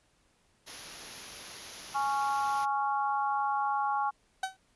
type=band-stop noise; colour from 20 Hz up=white; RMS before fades=-43 dBFS; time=0.66-2.66 s; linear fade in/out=20 ms; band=6800 to 10000 Hz; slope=96 dB/octave
type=harmonic tone; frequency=277.2 Hz; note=C#4; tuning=in tune; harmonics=3 / 4 / 5; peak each=-29 / -32 / -37 dBFS; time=1.94-4.11 s; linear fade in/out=20 ms
type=tone with exponential decay; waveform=30% pulse; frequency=761 Hz; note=F#5; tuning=48 cents sharp; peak=-24 dBFS; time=4.43-4.57 s; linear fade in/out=5 ms; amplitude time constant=30 ms
effects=pink hiss -69 dBFS RMS until 4.75 s + resampled to 24000 Hz